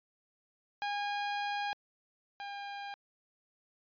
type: tone pair in turn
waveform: sawtooth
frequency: 817 / 805.3 Hz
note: G#5 / G5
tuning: -29 / +46 cents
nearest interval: unison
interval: 25 cents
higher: first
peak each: -29 / -36 dBFS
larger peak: first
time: 0.82-1.73 / 2.4-2.94 s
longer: first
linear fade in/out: 0 ms
effects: resampled to 11025 Hz